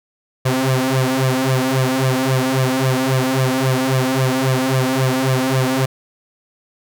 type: tone with flanger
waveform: sawtooth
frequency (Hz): 130.81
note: C3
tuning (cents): 0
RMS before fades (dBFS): -17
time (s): 0.45-5.86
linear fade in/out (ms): 10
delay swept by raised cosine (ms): 1.7 to 4.2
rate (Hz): 3.7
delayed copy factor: +1
effects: none